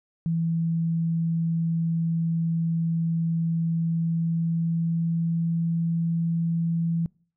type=tone with pitch glide; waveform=sine; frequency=165.3 to 166.74 Hz; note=E3 to E3; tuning=+5 to +20 cents; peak=-22 dBFS; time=0.26-7.06 s; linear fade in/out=0 ms; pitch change=+15 cents; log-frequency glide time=3.73-5.57 s; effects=noise-tail reverb RT60 0.5 s tail -26 dB re dry